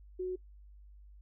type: tone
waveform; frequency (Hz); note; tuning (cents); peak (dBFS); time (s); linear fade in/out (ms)
sine; 367.8; F#4; -10; -33; 0.19-0.36; 10
effects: noise-tail reverb RT60 0.1 s tail -22 dB re dry + added 50 Hz sine -52 dBFS peak until 1.21 s